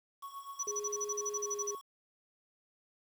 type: tone with tremolo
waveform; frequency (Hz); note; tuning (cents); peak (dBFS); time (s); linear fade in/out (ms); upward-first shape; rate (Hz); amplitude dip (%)
triangle; 1108.7; C#6; 0; -38; 0.22-1.82; 10; triangle; 8; 85
type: tone bursts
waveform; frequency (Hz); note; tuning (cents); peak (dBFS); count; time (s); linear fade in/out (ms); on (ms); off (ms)
sine; 5920; F#8; 0; -32; 14; 0.59-1.712; 10; 43; 40
type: tone with pitch glide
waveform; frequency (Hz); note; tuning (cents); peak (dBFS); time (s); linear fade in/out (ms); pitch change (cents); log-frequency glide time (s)
sine; 415.3 to 411.2; G#4 to G#4; 0 to -17; -38; 0.67-1.75; 2; -17; 1.39-1.56
effects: tanh soft clip ceiling -23 dBFS + 9-bit